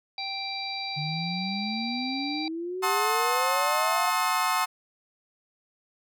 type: harmonic tone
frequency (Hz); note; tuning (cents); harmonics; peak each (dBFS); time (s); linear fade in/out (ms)
784; G5; 0; 1 / 3 / 5 / 6; -36 / -36 / -36 / -36; 0.18-2.48; 2
type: exponential sweep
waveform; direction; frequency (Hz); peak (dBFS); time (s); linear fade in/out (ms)
sine; up; 146.83 to 740; -30; 0.96-4.14; 20
type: chord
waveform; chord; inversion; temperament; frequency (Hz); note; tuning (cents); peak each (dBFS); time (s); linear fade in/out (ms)
35% pulse; F# diminished seventh; none; just; 740 / 888 / 1065.6 / 1278.7; F#5 / A5 / C6 / Eb6; 0 / +16 / +31 / +47; -29 / -28 / -26 / -27; 2.82-4.66; 20
effects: none